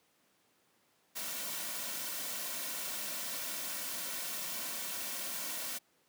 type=noise with comb filter; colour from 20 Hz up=white; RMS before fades=-39 dBFS; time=1.15-5.79 s; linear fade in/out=20 ms; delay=2.4 ms; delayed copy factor=-0.5; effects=pink hiss -71 dBFS RMS until 6.08 s + high-pass 200 Hz 12 dB/octave